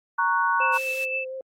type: chord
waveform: sine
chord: F# major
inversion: first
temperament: equal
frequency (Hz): 932.3 / 1108.7 / 1480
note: A#5 / C#6 / F#6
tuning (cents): 0 / 0 / 0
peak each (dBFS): -24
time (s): 0.18-0.78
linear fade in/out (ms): 10
type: tone with tremolo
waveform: sine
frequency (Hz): 2637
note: E7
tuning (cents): 0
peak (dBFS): -24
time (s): 0.6-1.25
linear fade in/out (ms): 20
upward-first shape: sine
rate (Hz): 7.6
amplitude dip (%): 40
type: tone with vibrato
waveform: sine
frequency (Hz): 523.3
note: C5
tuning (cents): 0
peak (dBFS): -31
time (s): 0.6-1.41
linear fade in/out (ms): 2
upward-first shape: triangle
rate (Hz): 5.6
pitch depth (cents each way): 20
type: high-pass noise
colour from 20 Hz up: pink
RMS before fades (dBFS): -42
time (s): 0.73-1.05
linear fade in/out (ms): 10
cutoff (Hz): 2400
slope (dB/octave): 12
effects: AAC 48 kbps